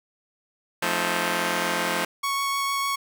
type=chord; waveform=5% pulse; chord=F dominant seventh; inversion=none; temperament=just; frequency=174.61 / 218.3 / 261.9 / 314.3 Hz; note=F3 / A3 / C4 / Eb4; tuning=0 / -13 / +2 / +18 cents; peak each=-17 / -18 / -22 / -18 dBFS; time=0.82-2.05 s; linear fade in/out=5 ms
type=tone with vibrato; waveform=sawtooth; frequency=1109 Hz; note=C#6; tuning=in tune; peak=-20 dBFS; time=2.23-2.96 s; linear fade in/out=10 ms; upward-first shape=triangle; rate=6.6 Hz; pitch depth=9 cents each way
effects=none